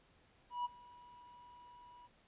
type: tone with ADSR envelope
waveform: triangle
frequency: 974 Hz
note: B5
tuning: 24 cents flat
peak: -32 dBFS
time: 0.5-2.08 s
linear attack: 150 ms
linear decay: 22 ms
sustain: -22 dB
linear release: 24 ms
effects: pink hiss -69 dBFS RMS until 2.27 s + resampled to 8000 Hz